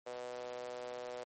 sawtooth tone with high-pass filter, 123.47 Hz, B2, in tune, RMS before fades -44 dBFS, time 0.06-1.24 s, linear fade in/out 10 ms, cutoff 540 Hz, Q 5.1, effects MP3 32 kbps

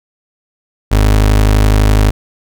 30% pulse tone, 51.91 Hz, G#1, in tune, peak -4 dBFS, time 0.91-2.11 s, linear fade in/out 10 ms, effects none

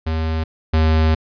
square tone pair in turn, 80 / 79.22 Hz, D#2 / D#2, +49 / +32 cents, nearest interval unison, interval 17 cents, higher first, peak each -19 / -13 dBFS, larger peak second, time 0.06-0.44 / 0.73-1.15 s, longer second, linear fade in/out 10 ms, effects resampled to 11025 Hz

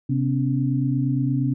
sine tone cluster, 132.6 / 252.9 / 281.5 Hz, C3 / B3 / C#4, +23 / +41 / +27 cents, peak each -21 / -26 / -25 dBFS, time 0.09-1.54 s, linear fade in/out 10 ms, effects none

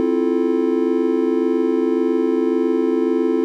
triangle chord, F major seventh, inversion second, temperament just, 261.9 / 327.4 / 349.2 / 436.5 Hz, C4 / E4 / F4 / A4, +2 / -12 / 0 / -14 cents, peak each -19 dBFS, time 0-3.44 s, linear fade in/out 0 ms, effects none

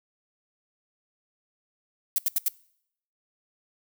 violet noise bursts, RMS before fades -23 dBFS, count 4, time 2.16-2.483 s, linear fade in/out 2 ms, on 23 ms, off 77 ms, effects noise-tail reverb RT60 0.7 s tail -23 dB re dry

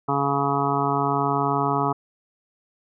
harmonic tone, 140.4 Hz, C#3, 22 cents sharp, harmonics 1 / 2 / 3 / 5 / 6 / 7 / 8 / 9, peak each -28 / -28 / -28 / -28 / -28 / -28 / -28 / -28 dBFS, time 0.08-1.93 s, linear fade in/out 10 ms, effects none

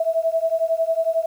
sine beating tone pair, 649 / 660 Hz, E5 / E5, -27 / +2 cents, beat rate 11 Hz, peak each -21 dBFS, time 0-1.26 s, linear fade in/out 5 ms, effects 8-bit

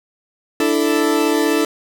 40% pulse chord, D suspended second, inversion none, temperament equal, 293.7 / 329.6 / 440 Hz, D4 / E4 / A4, 0 / 0 / 0 cents, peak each -18 dBFS, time 0.6-1.65 s, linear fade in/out 2 ms, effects none

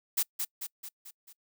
blue noise with echo, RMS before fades -27 dBFS, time 0.17-0.23 s, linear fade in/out 10 ms, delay 220 ms, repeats 5, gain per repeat -5 dB, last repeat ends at 1.33 s, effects noise-tail reverb RT60 0.1 s tail -26 dB re dry

